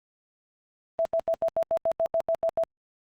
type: tone bursts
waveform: sine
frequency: 659.3 Hz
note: E5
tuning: in tune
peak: -21 dBFS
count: 12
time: 0.99-2.636 s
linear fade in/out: 0 ms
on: 62 ms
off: 82 ms
effects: Opus 24 kbps